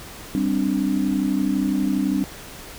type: chord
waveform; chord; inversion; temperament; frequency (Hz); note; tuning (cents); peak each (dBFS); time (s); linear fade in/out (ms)
sine; G suspended fourth; none; equal; 196 / 261.6 / 293.7; G3 / C4 / D4; 0 / 0 / 0; -23; 0.35-2.24; 0
effects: pink hiss -39 dBFS RMS until 2.78 s